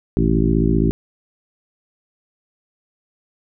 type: harmonic tone with a mistuned harmonic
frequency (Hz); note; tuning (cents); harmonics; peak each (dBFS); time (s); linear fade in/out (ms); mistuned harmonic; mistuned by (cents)
55.3; A1; +9; 1 / 2 / 3 / 4 / 5 / 6 / 7; -20 / -23 / -20 / -21 / -22 / -22 / -24; 0.17-0.91; 0; 2; +120
effects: none